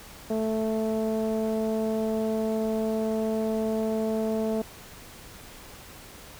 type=tone with low-pass filter; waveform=sawtooth; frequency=220 Hz; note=A3; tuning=in tune; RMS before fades=-27 dBFS; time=0.3-4.62 s; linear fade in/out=5 ms; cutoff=590 Hz; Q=2.8; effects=pink hiss -46 dBFS RMS until 6.39 s